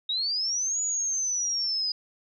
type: linear two-way sweep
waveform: sine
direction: up then down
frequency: 3723 to 6900 to 4932 Hz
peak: -25 dBFS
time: 0.09-1.92 s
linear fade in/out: 5 ms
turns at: 0.81 s
effects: none